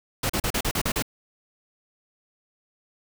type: noise bursts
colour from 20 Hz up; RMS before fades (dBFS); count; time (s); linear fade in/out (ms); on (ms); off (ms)
pink; -25; 8; 0.23-1.024; 5; 66; 38
effects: none